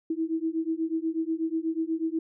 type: beating tone pair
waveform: sine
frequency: 320 / 328.2 Hz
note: D#4 / E4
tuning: +49 / -8 cents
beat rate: 8.2 Hz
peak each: -29 / -29 dBFS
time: 0.1-2.19 s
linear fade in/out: 5 ms
effects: none